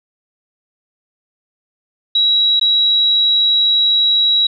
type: tone with dropouts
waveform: sine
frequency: 3876 Hz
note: B7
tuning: 33 cents flat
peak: -10 dBFS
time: 2.15-4.47 s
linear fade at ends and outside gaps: 5 ms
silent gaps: 2.597-2.612 s
effects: none